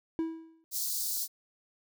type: tone with exponential decay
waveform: triangle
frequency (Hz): 325.3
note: E4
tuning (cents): -23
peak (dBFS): -24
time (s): 0.19-0.64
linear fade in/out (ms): 0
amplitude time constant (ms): 97
type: high-pass noise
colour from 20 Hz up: white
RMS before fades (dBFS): -33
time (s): 0.71-1.28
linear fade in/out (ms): 50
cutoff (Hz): 4100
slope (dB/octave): 48
effects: none